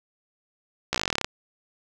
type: slowing click train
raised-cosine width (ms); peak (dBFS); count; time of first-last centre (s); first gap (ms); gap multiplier
0.2; -6; 15; 0.93-1.245; 15; 1.06
effects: none